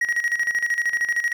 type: tone with tremolo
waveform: triangle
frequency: 1899 Hz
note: A#6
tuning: 32 cents sharp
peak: -16 dBFS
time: 0.01-1.33 s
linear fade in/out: 5 ms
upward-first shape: square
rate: 13 Hz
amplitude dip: 70%
effects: none